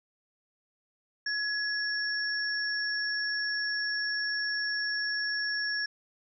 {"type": "tone pair together", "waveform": "sine", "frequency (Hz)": [1685, 5468], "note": ["G#6", "F8"], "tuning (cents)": [25, -37], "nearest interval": "octave + minor sixth", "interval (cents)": 2038, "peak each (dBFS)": [-30, -33], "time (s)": [1.26, 5.86], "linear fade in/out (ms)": 5, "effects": []}